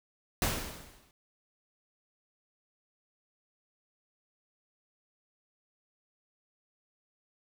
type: noise with exponential decay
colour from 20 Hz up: pink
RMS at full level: -27 dBFS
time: 0.42-1.11 s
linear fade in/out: 1 ms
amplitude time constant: 150 ms
effects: none